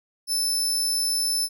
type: tone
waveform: 25% pulse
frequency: 5274 Hz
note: E8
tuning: in tune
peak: -17 dBFS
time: 0.27-1.49 s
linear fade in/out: 50 ms
effects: none